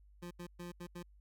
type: tone bursts at uneven times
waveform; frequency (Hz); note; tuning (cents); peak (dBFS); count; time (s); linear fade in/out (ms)
25% pulse; 175; F3; +4; -40; 5; 0.22-0.31 / 0.39-0.47 / 0.59-0.72 / 0.8-0.87 / 0.95-1.03; 10
effects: added 50 Hz sine -59 dBFS peak until 1.2 s